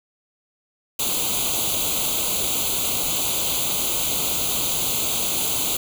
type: noise with comb filter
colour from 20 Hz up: white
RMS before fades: -23 dBFS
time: 0.99-5.77 s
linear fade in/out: 5 ms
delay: 0.28 ms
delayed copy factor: +0.95
effects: none